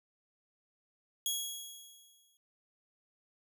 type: tone with exponential decay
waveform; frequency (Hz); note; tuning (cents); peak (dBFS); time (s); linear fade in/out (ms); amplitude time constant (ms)
15% pulse; 3322; G#7; 0; -23; 1.26-2.37; 1; 240
effects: none